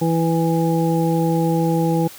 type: harmonic tone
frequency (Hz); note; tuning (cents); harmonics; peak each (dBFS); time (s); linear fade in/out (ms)
164.81; E3; 0; 1 / 2 / 3 / 5; -18 / -21 / -23 / -25; 0.01-2.08; 10
effects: white hiss -40 dBFS RMS until 2.18 s